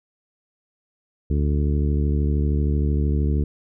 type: harmonic tone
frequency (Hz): 73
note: D2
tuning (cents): -10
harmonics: 1 / 2 / 3 / 4 / 5 / 6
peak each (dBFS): -19 / -25 / -29 / -31 / -33 / -35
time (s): 1.3-3.44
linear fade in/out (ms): 5
effects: none

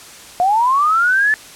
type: linear sweep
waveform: sine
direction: up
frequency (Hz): 698.5 to 1760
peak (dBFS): -11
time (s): 0.4-1.34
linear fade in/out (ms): 0
effects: white hiss -38 dBFS RMS until 1.55 s + low-pass 10000 Hz 12 dB/octave

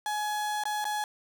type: tone with dropouts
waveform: 35% pulse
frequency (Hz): 842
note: G#5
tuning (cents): +24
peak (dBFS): -27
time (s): 0.06-1.04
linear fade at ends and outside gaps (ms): 1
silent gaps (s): 0.637-0.654 / 0.843-0.852
effects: none

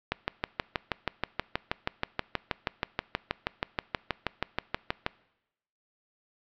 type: click train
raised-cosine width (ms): 0.3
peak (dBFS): -10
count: 32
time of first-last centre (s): 0.12-5.064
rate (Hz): 6.27
effects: noise-tail reverb RT60 0.9 s tail -22 dB re dry + low-pass 4000 Hz 12 dB/octave

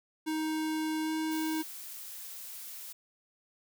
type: tone with pitch glide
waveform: square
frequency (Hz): 313.5 to 315.7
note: D#4 to D#4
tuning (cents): +13 to +25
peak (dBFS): -31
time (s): 0.26-1.63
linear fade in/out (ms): 20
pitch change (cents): +12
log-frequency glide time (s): 1.03-1.12
type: noise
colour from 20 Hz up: blue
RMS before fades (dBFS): -44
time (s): 1.31-2.93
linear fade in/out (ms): 10
effects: none

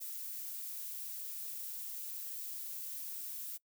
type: noise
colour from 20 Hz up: violet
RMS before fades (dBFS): -43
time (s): 0-3.58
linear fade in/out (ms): 20
effects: noise-tail reverb RT60 0.1 s tail -22 dB re dry

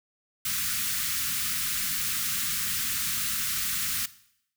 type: band-stop noise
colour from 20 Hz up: white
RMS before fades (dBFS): -29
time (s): 0.45-4.06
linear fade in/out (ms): 5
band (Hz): 250 to 1200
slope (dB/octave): 48
effects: noise-tail reverb RT60 0.7 s tail -17 dB re dry

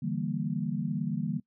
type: chord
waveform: sine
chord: E half-diminished seventh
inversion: third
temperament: equal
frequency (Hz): 146.83 / 164.81 / 196 / 233.1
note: D3 / E3 / G3 / Bb3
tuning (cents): 0 / 0 / 0 / 0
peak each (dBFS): -34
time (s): 0.02-1.4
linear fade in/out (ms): 10
effects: noise-tail reverb RT60 0.1 s tail -23 dB re dry

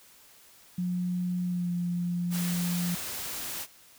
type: tone with pitch glide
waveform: sine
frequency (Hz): 179.2 to 175.31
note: F3 to F3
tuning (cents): +45 to +7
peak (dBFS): -27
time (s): 0.78-2.95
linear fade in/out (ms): 5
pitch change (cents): -38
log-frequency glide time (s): 1.44-1.71
type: noise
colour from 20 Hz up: white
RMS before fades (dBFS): -36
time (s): 2.3-3.67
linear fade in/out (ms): 50
effects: white hiss -56 dBFS RMS until 3.98 s

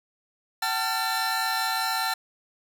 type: tone cluster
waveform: 45% pulse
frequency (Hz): 760 / 887 / 1371 / 1775 / 4068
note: F#5 / A5 / F6 / A6 / C8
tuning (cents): +46 / +14 / -32 / +15 / -50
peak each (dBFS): -31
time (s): 0.62-2.14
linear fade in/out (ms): 5
effects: none

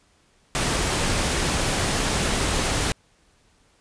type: noise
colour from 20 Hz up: pink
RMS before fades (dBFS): -23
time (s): 0.55-2.92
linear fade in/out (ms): 0
effects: pink hiss -61 dBFS RMS until 3.8 s + resampled to 22050 Hz

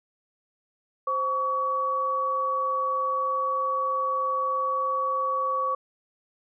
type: tone pair together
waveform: sine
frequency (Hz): 523.3 / 1130.8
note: C5 / C#6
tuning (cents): 0 / +34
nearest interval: octave + minor second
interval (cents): 1334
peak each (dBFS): -31 / -24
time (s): 1.07-5.75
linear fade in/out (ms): 5
effects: none

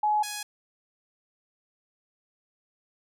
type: tone pair in turn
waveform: sine / 5% pulse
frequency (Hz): 845 / 834.3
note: G#5 / G#5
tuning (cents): +30 / +8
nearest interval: unison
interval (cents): 22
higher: first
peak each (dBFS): -21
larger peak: neither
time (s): 0.03-0.23 / 0.23-0.43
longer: neither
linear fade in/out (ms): 5
effects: none

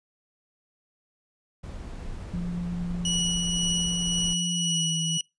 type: noise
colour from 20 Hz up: brown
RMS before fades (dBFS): -37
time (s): 1.63-4.34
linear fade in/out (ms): 10
type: tone with pitch glide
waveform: sine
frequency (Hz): 174.61 to 162.92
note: F3 to E3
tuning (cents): 0 to -20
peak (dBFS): -28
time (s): 2.33-5.18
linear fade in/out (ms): 10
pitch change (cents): -120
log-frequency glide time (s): 4.54-4.87
type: tone with tremolo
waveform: 25% pulse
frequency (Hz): 2929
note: F#7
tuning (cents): -18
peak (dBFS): -21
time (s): 3.05-5.21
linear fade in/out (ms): 2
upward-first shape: sine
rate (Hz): 1.9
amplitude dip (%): 30
effects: noise-tail reverb RT60 0.2 s tail -24 dB re dry + resampled to 22050 Hz

